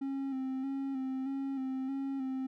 triangle tone with vibrato, 267.6 Hz, C4, 39 cents sharp, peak -31 dBFS, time 0.01-2.47 s, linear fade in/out 10 ms, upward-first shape square, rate 1.6 Hz, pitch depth 31 cents each way, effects none

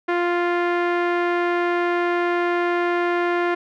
sawtooth tone with low-pass filter, 349.2 Hz, F4, in tune, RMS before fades -21 dBFS, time 0.08-3.55 s, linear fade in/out 10 ms, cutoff 1900 Hz, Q 1.6, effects none

